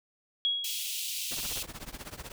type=tone with exponential decay; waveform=sine; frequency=3316 Hz; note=G#7; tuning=3 cents flat; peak=-23 dBFS; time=0.45-1.14 s; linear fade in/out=0 ms; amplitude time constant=150 ms
type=high-pass noise; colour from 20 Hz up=pink; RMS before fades=-35 dBFS; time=0.64-1.63 s; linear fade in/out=5 ms; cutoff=2600 Hz; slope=48 dB/octave
type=noise with tremolo; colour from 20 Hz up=pink; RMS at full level=-39 dBFS; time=1.31-2.32 s; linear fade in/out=2 ms; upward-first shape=triangle; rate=16 Hz; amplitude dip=95%
effects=none